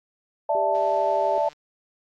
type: chord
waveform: sine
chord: D suspended second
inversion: none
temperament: equal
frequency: 587.3 / 659.3 / 880 Hz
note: D5 / E5 / A5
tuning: 0 / 0 / 0 cents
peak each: -24 dBFS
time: 0.49-1.49 s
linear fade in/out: 5 ms
type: tone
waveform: sine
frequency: 395.8 Hz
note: G4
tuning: 17 cents sharp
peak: -30 dBFS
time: 0.55-1.38 s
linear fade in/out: 0 ms
type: click train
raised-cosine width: 0.2 ms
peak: -32 dBFS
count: 118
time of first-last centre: 0.75-1.53 s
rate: 150 Hz
effects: AAC 48 kbps